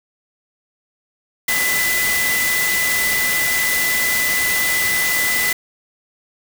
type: tone in noise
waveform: sine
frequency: 2000 Hz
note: B6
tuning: 21 cents sharp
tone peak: -18 dBFS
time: 1.48-5.53 s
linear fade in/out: 5 ms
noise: white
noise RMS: -21 dBFS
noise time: 1.48-5.53 s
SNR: 0 dB
effects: none